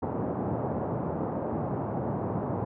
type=band-pass noise; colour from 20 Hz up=pink; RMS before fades=-31 dBFS; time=0.02-2.65 s; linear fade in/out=10 ms; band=100 to 920 Hz; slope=24 dB/octave; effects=none